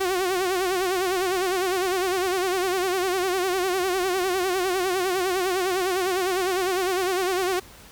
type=tone with vibrato; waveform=sawtooth; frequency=370.1 Hz; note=F#4; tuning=in tune; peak=-18 dBFS; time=0-7.6 s; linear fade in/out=10 ms; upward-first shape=sine; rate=9.9 Hz; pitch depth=86 cents each way; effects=pink hiss -47 dBFS RMS until 7.91 s